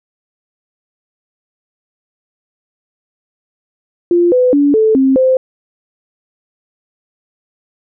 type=tone with pitch steps; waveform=sine; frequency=347.6 / 502 / 286.4 / 437.9 / 266.4 / 519 Hz; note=F4 / B4 / D4 / A4 / C4 / C5; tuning=-8 / +28 / -43 / -8 / +31 / -14 cents; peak=-7 dBFS; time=4.11-5.37 s; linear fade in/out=2 ms; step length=210 ms; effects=none